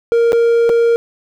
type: tone with dropouts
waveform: triangle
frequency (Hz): 466.2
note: A#4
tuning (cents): 0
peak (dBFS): -7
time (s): 0.12-0.96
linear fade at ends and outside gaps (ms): 0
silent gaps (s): 0.321-0.33 / 0.693-0.698
effects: none